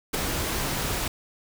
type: noise with ADSR envelope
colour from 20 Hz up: pink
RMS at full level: -23 dBFS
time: 0.13-1.08 s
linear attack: 15 ms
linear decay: 8 ms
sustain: -5 dB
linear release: 4 ms
effects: none